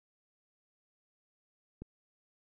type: click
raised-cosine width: 3 ms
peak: -30 dBFS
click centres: 1.82 s
effects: none